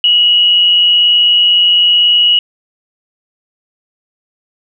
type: tone with amplitude modulation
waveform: sine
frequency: 2909 Hz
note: F#7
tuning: 30 cents flat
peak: -4 dBFS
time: 0.04-2.39 s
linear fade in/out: 2 ms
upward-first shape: sine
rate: 181 Hz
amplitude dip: 40%
effects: none